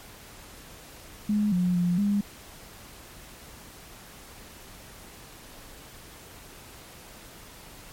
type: tone with pitch steps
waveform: sine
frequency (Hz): 209.2 / 179.2 / 176 / 203.3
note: G#3 / F3 / F3 / G#3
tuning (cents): +13 / +45 / +14 / -37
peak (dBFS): -21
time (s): 1.29-2.21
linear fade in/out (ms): 5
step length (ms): 230
effects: pink hiss -47 dBFS RMS until 7.92 s + MP3 64 kbps